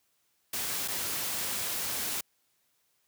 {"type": "noise with dropouts", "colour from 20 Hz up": "white", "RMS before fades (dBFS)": -33, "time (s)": [0.53, 2.21], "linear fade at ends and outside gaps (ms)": 5, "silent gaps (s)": [0.878, 0.882], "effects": ["white hiss -73 dBFS RMS until 3.07 s", "high-pass 60 Hz 12 dB/octave"]}